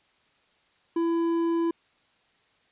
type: tone with hard clipping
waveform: sine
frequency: 334.3 Hz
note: E4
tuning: 24 cents sharp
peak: -24 dBFS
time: 0.96-1.71 s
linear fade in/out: 5 ms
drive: 6 dB
effects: white hiss -65 dBFS RMS until 2.71 s + resampled to 8000 Hz